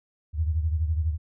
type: beating tone pair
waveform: sine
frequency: 77.78 / 89.78 Hz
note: D#2 / F2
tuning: 0 / +48 cents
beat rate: 12 Hz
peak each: -23 / -30 dBFS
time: 0.33-1.18 s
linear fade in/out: 50 ms
effects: none